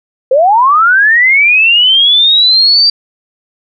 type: linear sweep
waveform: sine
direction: up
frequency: 494.9 to 4699 Hz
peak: -4 dBFS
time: 0.31-2.9 s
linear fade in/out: 5 ms
effects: none